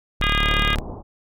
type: tone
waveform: sawtooth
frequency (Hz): 36.71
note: D1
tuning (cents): 0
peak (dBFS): -17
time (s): 0.2-0.8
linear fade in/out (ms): 0
type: harmonic tone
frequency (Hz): 408.6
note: G#4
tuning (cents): -28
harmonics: 3 / 4 / 5 / 6 / 7 / 8 / 9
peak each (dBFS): -25 / -26 / -27 / -28 / -28 / -29 / -30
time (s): 0.22-0.75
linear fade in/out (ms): 2
type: low-pass noise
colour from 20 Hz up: pink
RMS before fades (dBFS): -33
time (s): 0.38-1.03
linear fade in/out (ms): 50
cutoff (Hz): 1000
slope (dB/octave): 48
effects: none